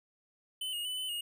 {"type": "tone with pitch steps", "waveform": "square", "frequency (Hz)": [3033, 2865, 2996, 3026, 2864], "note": ["F#7", "F7", "F#7", "F#7", "F7"], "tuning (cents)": [42, 44, 21, 38, 43], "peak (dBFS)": -35, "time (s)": [0.61, 1.21], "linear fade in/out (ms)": 5, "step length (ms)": 120, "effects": []}